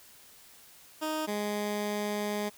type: tone pair in turn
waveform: 15% pulse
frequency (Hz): 311.1 / 207.7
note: D#4 / G#3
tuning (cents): 0 / 0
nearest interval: perfect fifth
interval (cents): 700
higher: first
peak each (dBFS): -24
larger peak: neither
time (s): 1.01-1.27 / 1.27-2.5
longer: second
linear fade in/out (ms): 20
effects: white hiss -55 dBFS RMS until 2.57 s